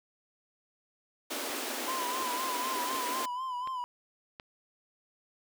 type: high-pass noise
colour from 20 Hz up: pink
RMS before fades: -36 dBFS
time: 1.3-3.26 s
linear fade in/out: 10 ms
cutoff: 240 Hz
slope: 96 dB/octave
type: click train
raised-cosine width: 0.3 ms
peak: -27 dBFS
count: 5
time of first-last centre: 1.5-4.399 s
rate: 1.38 Hz
type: tone with vibrato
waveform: triangle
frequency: 1013 Hz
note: B5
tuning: 44 cents sharp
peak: -31 dBFS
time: 1.88-3.84 s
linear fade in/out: 0 ms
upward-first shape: sine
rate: 4 Hz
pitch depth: 67 cents each way
effects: none